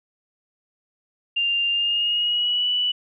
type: tone with pitch glide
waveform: sine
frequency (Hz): 2794 to 2960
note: F7 to F#7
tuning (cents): 0 to 0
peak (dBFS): -19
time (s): 1.36-2.92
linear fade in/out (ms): 10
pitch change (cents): +100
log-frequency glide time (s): 1.7-2.68
effects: none